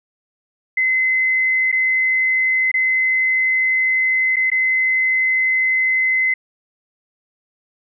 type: tone with dropouts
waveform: sine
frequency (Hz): 2048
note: C7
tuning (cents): -38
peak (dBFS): -14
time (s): 0.77-6.34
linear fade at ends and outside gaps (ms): 5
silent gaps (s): 1.717-1.725 / 2.716-2.74 / 4.36-4.366 / 4.502-4.516
effects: none